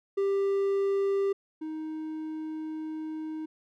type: tone pair in turn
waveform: triangle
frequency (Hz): 394.7 / 313.3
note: G4 / D#4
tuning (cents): +12 / +12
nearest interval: major third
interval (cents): 400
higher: first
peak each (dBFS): -22 / -31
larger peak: first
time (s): 0.17-1.33 / 1.61-3.46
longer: second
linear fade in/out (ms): 10
effects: none